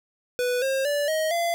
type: tone with pitch steps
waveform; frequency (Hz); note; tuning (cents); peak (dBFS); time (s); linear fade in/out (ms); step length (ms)
square; 493.9 / 535.5 / 580.6 / 629.5 / 682.5; B4 / C5 / D5 / D#5 / F5; 0 / +40 / -20 / +20 / -40; -23; 0.39-1.54; 0; 230
effects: none

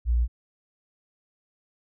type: tone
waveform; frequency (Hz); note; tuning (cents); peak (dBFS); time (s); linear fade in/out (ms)
sine; 59.1; A#1; +24; -19; 0.05-0.28; 50
effects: none

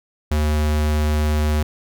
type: tone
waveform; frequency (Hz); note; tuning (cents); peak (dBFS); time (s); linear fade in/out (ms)
square; 75.7; D#2; -47; -17; 0.31-1.63; 5
effects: none

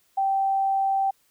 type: tone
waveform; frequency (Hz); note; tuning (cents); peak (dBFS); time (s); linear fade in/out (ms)
sine; 779; G5; -11; -20; 0.17-1.11; 10
effects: white hiss -65 dBFS RMS until 1.3 s

